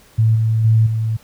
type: tone with level steps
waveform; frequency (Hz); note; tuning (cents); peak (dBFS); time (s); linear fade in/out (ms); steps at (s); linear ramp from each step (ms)
sine; 111.3; A2; +20; -10 / -13 / -9 / -16; 0.18-1.17; 10; 0.35 / 0.64 / 0.86; 10
effects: pink hiss -49 dBFS RMS until 1.23 s